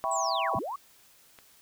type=chord; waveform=sine; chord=C# half-diminished seventh; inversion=first; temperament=equal; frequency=659.3 / 784 / 987.8 / 1108.7 Hz; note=E5 / G5 / B5 / C#6; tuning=0 / 0 / 0 / 0 cents; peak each=-32 dBFS; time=0.04-0.59 s; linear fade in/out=0 ms
type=linear two-way sweep; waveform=sine; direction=down then up; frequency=8130 to 74.2 to 1186 Hz; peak=-32 dBFS; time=0.11-0.76 s; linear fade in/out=5 ms; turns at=0.56 s
type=click; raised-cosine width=0.3 ms; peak=-33 dBFS; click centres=1.388 s
effects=white hiss -59 dBFS RMS until 1.61 s